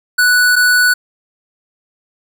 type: tone pair in turn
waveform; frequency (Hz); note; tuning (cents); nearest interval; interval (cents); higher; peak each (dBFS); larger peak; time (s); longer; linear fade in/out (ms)
square; 1480 / 1480; F#6 / F#6; 0 / 0; unison; 0; neither; -9; neither; 0.18-0.56 / 0.56-0.94; neither; 10
effects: none